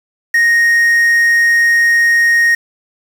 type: tone with quantisation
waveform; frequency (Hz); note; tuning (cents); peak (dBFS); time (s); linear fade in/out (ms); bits
triangle; 1864.7; A#6; 0; -6; 0.34-2.55; 5; 5
effects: none

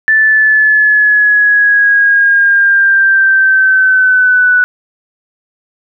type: linear sweep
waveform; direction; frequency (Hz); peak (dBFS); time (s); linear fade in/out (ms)
sine; down; 1760 to 1480; -5; 0.08-4.64; 0
effects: none

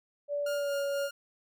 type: tone with pitch glide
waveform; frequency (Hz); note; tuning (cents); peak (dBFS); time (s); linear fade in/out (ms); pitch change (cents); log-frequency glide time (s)
sine; 578 to 562.2; D5 to C#5; -28 to +24; -29; 0.28-1.1; 50; -48; 0.54-0.76
type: tone with tremolo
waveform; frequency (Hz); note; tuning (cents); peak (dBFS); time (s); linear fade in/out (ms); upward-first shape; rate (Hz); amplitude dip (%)
sawtooth; 1412; F6; +19; -33; 0.46-1.11; 5; sine; 4.1; 40
effects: none

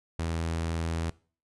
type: tone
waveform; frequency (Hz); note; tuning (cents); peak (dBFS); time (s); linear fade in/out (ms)
sawtooth; 82.41; E2; 0; -25; 0.19-1.1; 0
effects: noise-tail reverb RT60 0.4 s tail -21 dB re dry + resampled to 24000 Hz

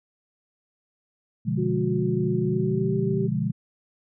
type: chord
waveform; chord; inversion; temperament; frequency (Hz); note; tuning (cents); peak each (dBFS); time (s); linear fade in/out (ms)
sine; B diminished seventh; none; equal; 123.47 / 146.83 / 174.61 / 207.7; B2 / D3 / F3 / Ab3; 0 / 0 / 0 / 0; -28; 1.45-3.52; 20
type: tone with pitch glide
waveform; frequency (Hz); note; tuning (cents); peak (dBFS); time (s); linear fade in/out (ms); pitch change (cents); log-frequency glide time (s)
sine; 363.7 to 387.6; F#4 to G4; -30 to -20; -26; 1.57-3.28; 20; +110; 2.44-2.96
effects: none

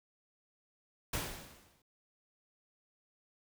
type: noise with exponential decay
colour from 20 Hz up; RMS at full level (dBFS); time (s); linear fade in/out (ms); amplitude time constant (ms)
pink; -34; 1.13-1.82; 5; 150
effects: none

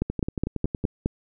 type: two click trains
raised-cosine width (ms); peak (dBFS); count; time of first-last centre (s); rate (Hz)
3; -14 / -10; 9 / 6; 0.1-0.841 / 0.02-1.06; 10.8 / 4.81
effects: none

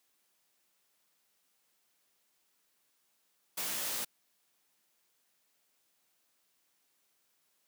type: noise with comb filter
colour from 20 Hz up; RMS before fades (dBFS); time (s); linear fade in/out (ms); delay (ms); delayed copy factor
white; -36; 3.57-4.05; 10; 16; -0.65
effects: white hiss -75 dBFS RMS until 7.67 s + high-pass 150 Hz 12 dB/octave

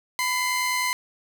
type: tone pair together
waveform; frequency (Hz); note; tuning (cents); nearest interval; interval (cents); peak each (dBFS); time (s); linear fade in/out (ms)
sawtooth; 1001.6 / 2093; B5 / C7; +24 / 0; octave + minor second; 1276; -22; 0.19-0.93; 0
effects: none

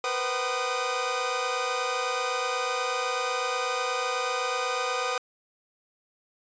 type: tone cluster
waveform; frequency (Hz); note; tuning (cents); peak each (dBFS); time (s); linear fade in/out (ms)
sawtooth; 480.9 / 509 / 758 / 1228; B4 / C5 / F#5 / D#6; -46 / -48 / +42 / -23; -31 / -28 / -30 / -26; 0.04-5.18; 2
effects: resampled to 16000 Hz

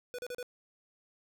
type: tone bursts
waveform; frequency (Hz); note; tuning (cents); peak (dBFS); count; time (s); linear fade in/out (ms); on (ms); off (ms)
square; 493; B4; -3; -38; 4; 0.14-0.428; 0; 45; 36
effects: none

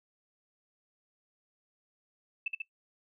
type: tone with echo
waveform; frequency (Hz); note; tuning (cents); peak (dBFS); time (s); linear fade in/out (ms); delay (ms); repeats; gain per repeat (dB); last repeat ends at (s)
sine; 2637; E7; 0; -29; 2.46-2.48; 5; 70; 2; -2; 2.62
effects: noise-tail reverb RT60 0.1 s tail -17 dB re dry

